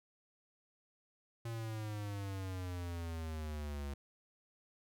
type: exponential sweep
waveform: square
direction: down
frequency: 116.54 to 69.7 Hz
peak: -40 dBFS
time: 1.45-3.94 s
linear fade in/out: 5 ms
effects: none